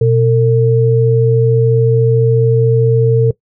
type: tone pair together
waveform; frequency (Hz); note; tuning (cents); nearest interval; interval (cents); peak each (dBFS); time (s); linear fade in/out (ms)
sine; 122.1 / 452.3; B2 / A4; -19 / +48; octave + major seventh; 2267; -10; 0.01-3.31; 5
effects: noise-tail reverb RT60 0.1 s tail -19 dB re dry